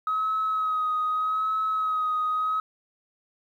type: tone with vibrato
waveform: sine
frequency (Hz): 1270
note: D#6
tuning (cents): +35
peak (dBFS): -22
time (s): 0.07-2.6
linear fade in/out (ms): 2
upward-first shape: sine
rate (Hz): 0.82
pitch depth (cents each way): 28
effects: tanh soft clip ceiling -19 dBFS + 10-bit